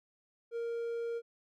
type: tone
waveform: triangle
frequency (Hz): 466.2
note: A#4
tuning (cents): 0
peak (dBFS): -32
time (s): 0.51-1.22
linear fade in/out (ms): 50
effects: none